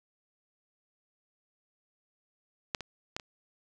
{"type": "clicks", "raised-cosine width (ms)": 0.2, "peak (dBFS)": [-12, -22, -16, -26], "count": 4, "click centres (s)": [2.748, 2.807, 3.165, 3.198], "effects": []}